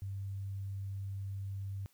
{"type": "tone", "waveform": "sine", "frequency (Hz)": 98, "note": "G2", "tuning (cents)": 0, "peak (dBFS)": -37, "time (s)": [0.02, 1.86], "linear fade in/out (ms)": 0, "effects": ["white hiss -70 dBFS RMS until 1.93 s"]}